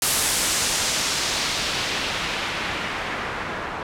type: noise with low-pass filter sweep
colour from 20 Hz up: white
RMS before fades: -25 dBFS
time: 0.02-3.83 s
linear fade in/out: 2 ms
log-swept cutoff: 11000 to 1300 Hz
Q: 0.99
effects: none